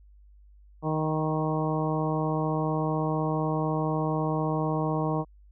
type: harmonic tone with a mistuned harmonic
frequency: 155.9 Hz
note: D#3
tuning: 4 cents sharp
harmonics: 1 / 2 / 3 / 4 / 5 / 6 / 7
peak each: -28 / -31 / -33 / -34 / -35 / -36 / -36 dBFS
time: 0.82-5.25 s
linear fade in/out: 50 ms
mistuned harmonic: 6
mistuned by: +17 cents
effects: added 50 Hz sine -51 dBFS peak until 5.51 s